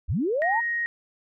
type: linear sweep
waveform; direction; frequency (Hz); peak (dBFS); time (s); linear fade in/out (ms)
sine; up; 44.53 to 957; -22; 0.08-0.61; 20
type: tone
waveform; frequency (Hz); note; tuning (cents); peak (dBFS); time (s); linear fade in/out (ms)
sine; 1875; A#6; +10; -24; 0.42-0.86; 0
effects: none